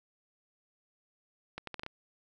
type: accelerating click train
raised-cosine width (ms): 0.3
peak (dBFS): -23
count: 6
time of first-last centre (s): 1.58-1.864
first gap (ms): 93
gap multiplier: 0.75
effects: none